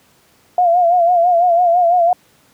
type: tone with vibrato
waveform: sine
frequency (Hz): 698.5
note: F5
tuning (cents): 0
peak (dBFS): -9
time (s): 0.58-2.13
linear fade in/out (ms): 2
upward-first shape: sine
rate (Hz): 6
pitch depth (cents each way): 69
effects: pink hiss -53 dBFS RMS until 2.53 s + high-pass 100 Hz 12 dB/octave